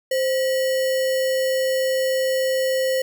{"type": "tone with sample-and-hold", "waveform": "sine", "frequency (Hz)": 523.3, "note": "C5", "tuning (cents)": 0, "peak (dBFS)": -18, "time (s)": [0.11, 3.02], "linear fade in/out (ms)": 5, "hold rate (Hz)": 2450, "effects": []}